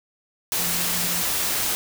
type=tone in noise; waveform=sine; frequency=174.8 Hz; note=F3; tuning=2 cents sharp; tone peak=-34 dBFS; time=0.59-1.22 s; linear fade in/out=0 ms; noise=white; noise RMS=-24 dBFS; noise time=0.52-1.75 s; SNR=-13 dB; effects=none